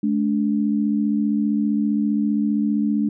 sine tone pair together, 213.3 / 288.5 Hz, G#3 / D4, +46 / -31 cents, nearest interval perfect fourth, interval 523 cents, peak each -19 / -22 dBFS, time 0.03-3.09 s, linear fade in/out 5 ms, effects none

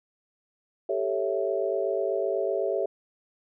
sine chord, A dominant seventh, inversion third, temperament equal, 392 / 440 / 554.4 / 659.3 Hz, G4 / A4 / C#5 / E5, 0 / 0 / 0 / 0 cents, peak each -29 / -31 / -30 / -30 dBFS, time 0.89-2.86 s, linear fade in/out 5 ms, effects none

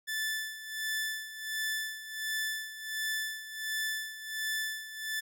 sawtooth tone with tremolo, 1752 Hz, A6, 8 cents flat, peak -27 dBFS, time 0.07-5.21 s, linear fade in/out 20 ms, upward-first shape sine, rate 1.4 Hz, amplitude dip 75%, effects none

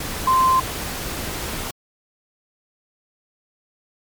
sine tone in noise, 1042 Hz, C6, 7 cents flat, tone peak -13 dBFS, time 0.27-0.6 s, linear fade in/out 5 ms, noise pink, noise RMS -28 dBFS, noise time 0-1.71 s, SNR +12 dB, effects MP3 96 kbps

